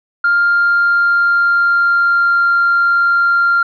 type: tone with pitch glide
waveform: sine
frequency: 1400 to 1389.5 Hz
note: F6 to F6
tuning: +4 to -9 cents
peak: -8 dBFS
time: 0.24-3.63 s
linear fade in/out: 5 ms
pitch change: -13 cents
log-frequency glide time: 0.43-2.5 s
effects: tanh soft clip ceiling -6 dBFS